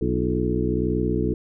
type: harmonic tone with a mistuned harmonic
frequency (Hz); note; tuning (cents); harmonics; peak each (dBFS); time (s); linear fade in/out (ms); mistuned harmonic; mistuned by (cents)
61.7; B1; -1; 1 / 2 / 3 / 4 / 5 / 6 / 7; -28 / -28 / -28 / -28 / -28 / -28 / -28; 0.01-1.34; 5; 6; -71
effects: none